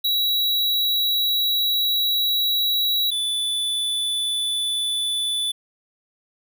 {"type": "tone pair in turn", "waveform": "square", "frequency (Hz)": [3891, 3482], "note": ["B7", "A7"], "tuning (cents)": [-27, -19], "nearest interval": "major second", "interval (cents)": 192, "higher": "first", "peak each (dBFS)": [-19, -22], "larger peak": "first", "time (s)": [[0.04, 3.11], [3.11, 5.52]], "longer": "first", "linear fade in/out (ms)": 10, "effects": []}